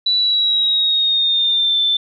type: tone with pitch glide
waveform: sine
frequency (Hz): 3951 to 3540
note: B7 to A7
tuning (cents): 0 to +10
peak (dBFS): -13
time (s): 0.06-1.97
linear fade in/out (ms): 5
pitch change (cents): -190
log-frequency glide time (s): 0.17-1.79
effects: none